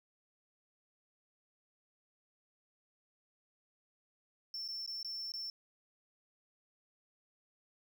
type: tone with dropouts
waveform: triangle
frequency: 5390 Hz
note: E8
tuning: 38 cents sharp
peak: -38 dBFS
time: 4.54-5.5 s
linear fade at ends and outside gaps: 1 ms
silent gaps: 4.679-4.686 / 4.862-4.876 / 5.029-5.047 / 5.32-5.338 s
effects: none